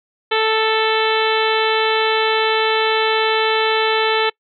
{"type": "harmonic tone with a mistuned harmonic", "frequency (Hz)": 440.6, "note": "A4", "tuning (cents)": 2, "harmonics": [1, 2, 3, 4, 5, 6, 7, 8, 9], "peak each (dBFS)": [-18, -21, -23, -24, -25, -26, -26, -27, -28], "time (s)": [0.31, 4.3], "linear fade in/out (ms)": 10, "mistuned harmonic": 8, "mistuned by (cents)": -16, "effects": ["noise-tail reverb RT60 0.1 s tail -25 dB re dry"]}